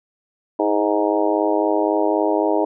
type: harmonic tone with a mistuned harmonic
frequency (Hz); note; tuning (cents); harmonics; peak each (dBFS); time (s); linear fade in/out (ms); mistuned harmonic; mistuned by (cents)
103.83; G#2; 0; 3 / 4 / 5 / 6 / 7 / 8 / 9; -21 / -22 / -25 / -22 / -27 / -27 / -26; 0.59-2.65; 5; 3; +34
effects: none